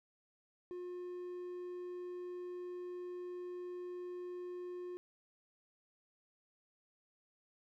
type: tone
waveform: triangle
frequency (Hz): 357.7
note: F4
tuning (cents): +41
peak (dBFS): -40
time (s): 0.71-4.97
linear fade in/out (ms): 0
effects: none